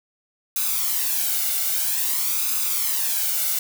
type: noise with flanger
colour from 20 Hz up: blue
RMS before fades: -23 dBFS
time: 0.56-3.59 s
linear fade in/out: 2 ms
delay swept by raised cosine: 0.79 to 1.41 ms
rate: 0.51 Hz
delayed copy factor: +0.65
effects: none